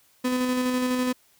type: tone with tremolo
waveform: 35% pulse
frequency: 252 Hz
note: B3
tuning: 35 cents sharp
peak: -20 dBFS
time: 0.24-1.13 s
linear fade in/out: 10 ms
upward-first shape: square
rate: 12 Hz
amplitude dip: 25%
effects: white hiss -61 dBFS RMS until 1.39 s